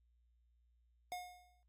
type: tone with exponential decay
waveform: square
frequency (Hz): 720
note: F#5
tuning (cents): -47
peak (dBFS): -40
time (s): 1.12-1.63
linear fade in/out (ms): 0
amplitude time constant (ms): 110
effects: added 59 Hz sine -70 dBFS peak until 1.68 s + AAC 48 kbps